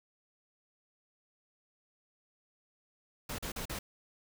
pink noise bursts, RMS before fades -39 dBFS, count 4, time 3.29-3.79 s, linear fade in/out 5 ms, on 95 ms, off 40 ms, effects none

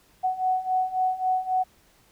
sine beating tone pair, 742 / 745.7 Hz, F#5 / F#5, +5 / +13 cents, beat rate 3.7 Hz, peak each -27 / -24 dBFS, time 0.23-1.64 s, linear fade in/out 20 ms, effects pink hiss -60 dBFS RMS until 2.11 s

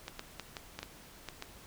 clicks, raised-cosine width 0.2 ms, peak -22 dBFS, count 8, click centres 0.081 / 0.194 / 0.397 / 0.568 / 0.79 / 0.83 / 1.287 / 1.424 s, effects pink hiss -54 dBFS RMS until 1.66 s

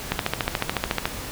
click train, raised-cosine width 0.3 ms, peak -5 dBFS, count 14, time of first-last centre 0.12-1.055 s, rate 13.9 Hz, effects pink hiss -34 dBFS RMS until 1.31 s

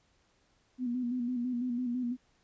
sine tone with vibrato, 245.8 Hz, B3, 8 cents flat, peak -30 dBFS, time 0.78-2.17 s, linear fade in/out 50 ms, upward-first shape square, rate 6 Hz, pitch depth 46 cents each way, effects pink hiss -70 dBFS RMS until 2.43 s + resampled to 16000 Hz

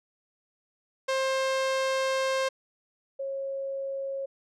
sawtooth / sine tone pair in turn, 530 / 544.9 Hz, C5 / C#5, +22 / -30 cents, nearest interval unison, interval 48 cents, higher second, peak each -21 / -30 dBFS, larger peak first, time 1.08-2.49 / 3.19-4.26 s, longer first, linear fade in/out 10 ms, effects low-pass 7000 Hz 12 dB/octave

